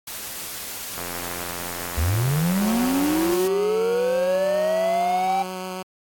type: noise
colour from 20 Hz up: white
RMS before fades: -33 dBFS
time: 0.07-3.48 s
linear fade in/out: 5 ms
type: click train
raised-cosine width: 0.5 ms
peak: -17 dBFS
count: 206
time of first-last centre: 0.98-3.336 s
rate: 87 Hz
type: linear sweep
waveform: triangle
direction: up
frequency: 69.3 to 784 Hz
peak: -17 dBFS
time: 1.97-5.43 s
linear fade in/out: 10 ms
type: tone with vibrato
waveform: 10% pulse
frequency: 185.4 Hz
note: F#3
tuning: 4 cents sharp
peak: -21 dBFS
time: 2.61-5.83 s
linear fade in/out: 10 ms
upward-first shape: sine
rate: 7.3 Hz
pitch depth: 10 cents each way
effects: AAC 64 kbps